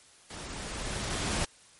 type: noise with level ramp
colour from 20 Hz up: pink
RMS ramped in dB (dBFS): -42 to -29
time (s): 0.3-1.45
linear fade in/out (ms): 5
effects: white hiss -57 dBFS RMS until 1.79 s + MP3 48 kbps